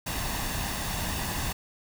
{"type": "noise with comb filter", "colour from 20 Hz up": "pink", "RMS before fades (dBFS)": -31, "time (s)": [0.06, 1.53], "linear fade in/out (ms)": 10, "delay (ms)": 1.1, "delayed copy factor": 0.5, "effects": []}